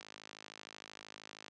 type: click train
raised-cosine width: 0.2 ms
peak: -30 dBFS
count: 79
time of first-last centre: 0.01-1.482 s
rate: 53 Hz
effects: high-pass 200 Hz 12 dB/octave + resampled to 22050 Hz